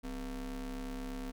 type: ring-modulated tone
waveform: square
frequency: 111.8 Hz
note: A2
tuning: 28 cents sharp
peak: -36 dBFS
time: 0.03-1.32 s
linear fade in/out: 20 ms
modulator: 146 Hz
effects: none